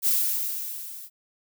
violet noise with level ramp, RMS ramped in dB -20 to -42 dBFS, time 0.02-1.1 s, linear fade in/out 50 ms, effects none

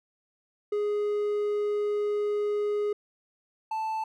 triangle tone pair in turn, 415.3 / 880 Hz, G#4 / A5, 0 / 0 cents, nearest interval octave + minor second, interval 1300 cents, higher second, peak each -23 / -26 dBFS, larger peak first, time 0.72-2.93 / 3.71-4.04 s, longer first, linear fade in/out 5 ms, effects none

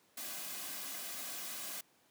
white noise with comb filter, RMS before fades -43 dBFS, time 0.17-1.81 s, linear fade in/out 5 ms, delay 2.2 ms, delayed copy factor -0.5, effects pink hiss -69 dBFS RMS until 2.1 s + high-pass 200 Hz 12 dB/octave

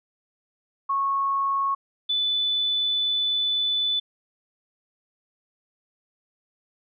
sine tone pair in turn, 1100 / 3492 Hz, C#6 / A7, -14 / -14 cents, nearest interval octave + minor sixth, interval 2000 cents, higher second, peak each -21 dBFS, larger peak neither, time 0.89-1.75 / 2.09-4 s, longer second, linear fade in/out 10 ms, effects none

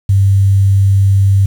sine tone with quantisation, 98 Hz, G2, in tune, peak -6 dBFS, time 0.09-1.46 s, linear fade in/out 5 ms, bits 6, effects none

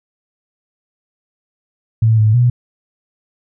sine tone with pitch steps, 111.7 / 108.1 / 122.2 Hz, A2 / A2 / B2, +27 / -30 / -18 cents, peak -8 dBFS, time 2.02-2.5 s, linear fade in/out 5 ms, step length 160 ms, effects none

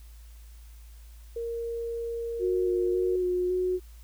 sine tone, 465 Hz, A#4, 4 cents flat, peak -30 dBFS, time 1.36-3.16 s, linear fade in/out 5 ms
sine tone with vibrato, 363.4 Hz, F#4, 31 cents flat, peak -24 dBFS, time 2.39-3.8 s, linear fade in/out 50 ms, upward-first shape square, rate 1.8 Hz, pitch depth 13 cents each way
effects added 56 Hz sine -45 dBFS peak until 4.03 s + white hiss -60 dBFS RMS until 4.03 s

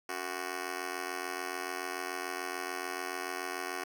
10% pulse tone with amplitude modulation, 370 Hz, F#4, in tune, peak -23 dBFS, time 0.09-3.84 s, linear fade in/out 5 ms, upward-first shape sine, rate 86.9 Hz, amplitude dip 100%, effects none

